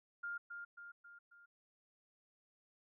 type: tone with echo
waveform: sine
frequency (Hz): 1405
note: F6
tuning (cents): +10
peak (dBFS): -40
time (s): 0.23-0.38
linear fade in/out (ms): 10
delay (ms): 270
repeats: 4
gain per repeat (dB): -5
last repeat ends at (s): 1.46
effects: none